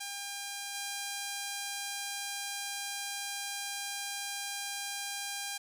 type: tone with level steps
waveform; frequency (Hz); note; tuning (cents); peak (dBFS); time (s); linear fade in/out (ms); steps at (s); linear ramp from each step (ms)
5% pulse; 803; G5; +41; -26 / -24; 0-5.58; 10; 0.74; 10
effects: none